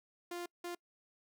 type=tone bursts at uneven times; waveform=sawtooth; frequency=349.2 Hz; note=F4; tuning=in tune; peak=-36 dBFS; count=2; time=0.31-0.46 / 0.64-0.75 s; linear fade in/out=5 ms; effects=noise-tail reverb RT60 0.1 s tail -26 dB re dry